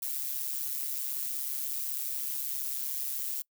violet noise with amplitude modulation, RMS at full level -31 dBFS, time 0.02-3.42 s, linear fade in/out 5 ms, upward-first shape sine, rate 136 Hz, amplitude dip 70%, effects noise-tail reverb RT60 0.1 s tail -24 dB re dry

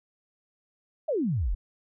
sine exponential sweep, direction down, 680 to 36.17 Hz, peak -24 dBFS, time 1.08-1.55 s, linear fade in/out 10 ms, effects none

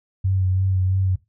sine tone with vibrato, 94.1 Hz, F#2, 30 cents sharp, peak -17 dBFS, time 0.24-1.16 s, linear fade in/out 10 ms, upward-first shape sine, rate 3 Hz, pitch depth 27 cents each way, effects noise-tail reverb RT60 0.2 s tail -17 dB re dry

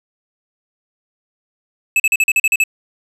square tone bursts, 2607 Hz, E7, 20 cents flat, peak -11 dBFS, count 9, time 1.96-2.638 s, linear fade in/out 2 ms, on 38 ms, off 42 ms, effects low-pass 12000 Hz 12 dB/octave

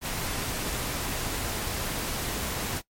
pink noise, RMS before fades -31 dBFS, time 0.01-2.82 s, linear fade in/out 50 ms, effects noise-tail reverb RT60 0.1 s tail -20 dB re dry + MP3 64 kbps

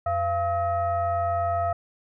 sine tone with frequency modulation, 686 Hz, F5, 31 cents flat, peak -22 dBFS, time 0.06-1.73 s, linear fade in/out 5 ms, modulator 596 Hz, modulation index 0.81, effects none

